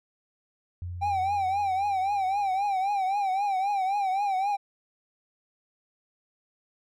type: tone with exponential decay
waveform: sine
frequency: 88.4 Hz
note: F2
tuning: 22 cents sharp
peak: -31 dBFS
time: 0.82-3.17 s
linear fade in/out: 0 ms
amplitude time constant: 510 ms
type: tone with vibrato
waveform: triangle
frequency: 784 Hz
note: G5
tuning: in tune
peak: -22 dBFS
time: 1.01-4.57 s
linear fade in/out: 20 ms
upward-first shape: triangle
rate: 3.8 Hz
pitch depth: 110 cents each way
effects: none